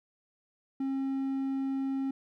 triangle tone, 269.5 Hz, C#4, 49 cents flat, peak -27 dBFS, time 0.8-2.11 s, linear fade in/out 5 ms, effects none

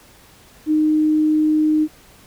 sine tone, 308 Hz, D#4, 17 cents flat, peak -13 dBFS, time 0.66-1.88 s, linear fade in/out 50 ms, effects pink hiss -48 dBFS RMS until 2.26 s

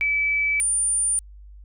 sine tone pair in turn, 2302 / 9208 Hz, D7 / D9, -35 / -35 cents, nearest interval 2 octaves, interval 2400 cents, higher second, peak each -19 dBFS, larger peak neither, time 0.01-0.6 / 0.6-1.19 s, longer neither, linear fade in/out 0 ms, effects added 50 Hz sine -41 dBFS peak until 1.64 s

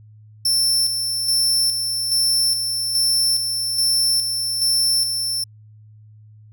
sawtooth tone with tremolo, 5370 Hz, E8, 31 cents sharp, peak -13 dBFS, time 0.45-5.44 s, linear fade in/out 5 ms, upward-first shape square, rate 1.2 Hz, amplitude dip 45%, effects added 107 Hz sine -43 dBFS peak until 6.52 s

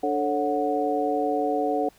harmonic tone with a mistuned harmonic, 146.83 Hz, D3, in tune, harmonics 2 / 3 / 4 / 5, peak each -28 / -27 / -29 / -26 dBFS, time 0.03-1.89 s, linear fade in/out 5 ms, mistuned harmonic 4, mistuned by -110 cents, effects pink hiss -57 dBFS RMS until 1.98 s

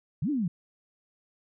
sine linear two-way sweep, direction up then down, 112.7 to 311.1 to 156.4 Hz, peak -25 dBFS, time 0.22-0.48 s, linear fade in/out 5 ms, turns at 0.3 s, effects none

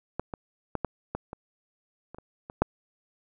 clicks, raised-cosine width 1 ms, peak -15 / -20 / -14 / -13 / -16 / -23 / -28 / -29 / -25 / -6 dBFS, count 10, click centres 0.196 / 0.338 / 0.753 / 0.847 / 1.15 / 1.331 / 2.146 / 2.185 / 2.499 / 2.62 s, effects none

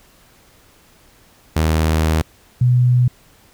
sawtooth / sine tone pair in turn, 79.2 / 123.99 Hz, D#2 / B2, +31 / +7 cents, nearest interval minor sixth, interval 776 cents, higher second, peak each -10 dBFS, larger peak neither, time 1.56-2.22 / 2.61-3.08 s, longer first, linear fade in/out 5 ms, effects pink hiss -51 dBFS RMS until 3.53 s

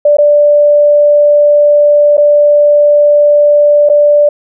sine tone with dropouts, 587.3 Hz, D5, in tune, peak -3 dBFS, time 0.05-4.29 s, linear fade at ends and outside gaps 5 ms, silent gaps 0.17-0.184 / 2.17-2.178 / 3.89-3.897 s, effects none

